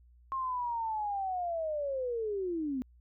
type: linear sweep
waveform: sine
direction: down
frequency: 1075 to 246.9 Hz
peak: -31 dBFS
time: 0.32-2.82 s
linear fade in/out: 0 ms
effects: added 60 Hz sine -57 dBFS peak until 3 s